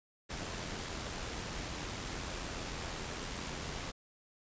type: noise with amplitude modulation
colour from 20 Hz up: pink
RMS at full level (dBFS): -39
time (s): 0.29-3.92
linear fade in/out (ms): 20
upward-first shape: sine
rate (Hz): 86.5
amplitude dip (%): 35
effects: resampled to 16000 Hz